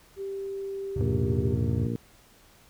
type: tone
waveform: sine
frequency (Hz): 392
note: G4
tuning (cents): 0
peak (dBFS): -31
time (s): 0.16-1.58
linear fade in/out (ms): 50
type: chord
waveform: triangle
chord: E augmented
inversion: none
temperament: just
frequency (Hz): 82.41 / 103.01 / 128.76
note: E2 / G#2 / B#2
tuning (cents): 0 / -14 / -27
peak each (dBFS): -28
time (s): 0.96-1.87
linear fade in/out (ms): 5
type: harmonic tone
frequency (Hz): 58.3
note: A#1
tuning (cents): +1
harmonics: 2 / 3 / 4 / 5 / 6 / 7 / 8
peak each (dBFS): -31 / -37 / -32 / -37 / -41 / -42 / -39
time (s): 1.01-1.96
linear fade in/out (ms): 0
effects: pink hiss -57 dBFS RMS until 2.69 s